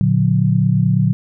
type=chord; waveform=sine; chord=Bb augmented; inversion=none; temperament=just; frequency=116.54 / 145.68 / 182.1 Hz; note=Bb2 / D3 / F#3; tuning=0 / -14 / -27 cents; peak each=-16 dBFS; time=0.01-1.13 s; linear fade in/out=0 ms; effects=none